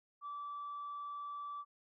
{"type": "tone", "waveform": "sine", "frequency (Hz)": 1159, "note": "D6", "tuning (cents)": -23, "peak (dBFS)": -40, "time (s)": [0.21, 1.65], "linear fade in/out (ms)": 50, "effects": ["tanh soft clip ceiling -38 dBFS"]}